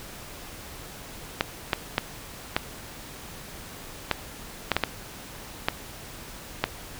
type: clicks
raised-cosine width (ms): 0.3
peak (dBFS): -5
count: 10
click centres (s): 1.409 / 1.732 / 1.981 / 2.565 / 4.113 / 4.717 / 4.766 / 4.837 / 5.685 / 6.64
effects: pink hiss -42 dBFS RMS until 6.99 s